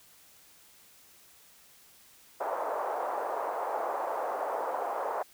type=band-pass noise; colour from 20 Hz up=white; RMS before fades=-33 dBFS; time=2.4-5.23 s; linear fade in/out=10 ms; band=510 to 950 Hz; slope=24 dB/octave; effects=white hiss -58 dBFS RMS until 5.33 s